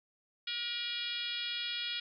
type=harmonic tone with a mistuned harmonic; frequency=477.6 Hz; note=A#4; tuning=42 cents sharp; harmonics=3 / 4 / 5 / 6 / 7 / 8 / 9 / 10; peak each=-46 / -48 / -43 / -43 / -38 / -43 / -46 / -49 dBFS; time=0.47-2 s; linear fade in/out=5 ms; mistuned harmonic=10; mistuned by=+59 cents; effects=none